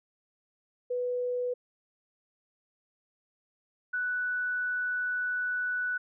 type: tone pair in turn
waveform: sine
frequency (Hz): 493.9 / 1483.4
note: B4 / F#6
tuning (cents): 0 / +4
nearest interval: octave + perfect fifth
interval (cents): 1904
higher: second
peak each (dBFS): -28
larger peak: neither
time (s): 0.9-1.54 / 3.93-5.98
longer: second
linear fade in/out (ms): 10
effects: none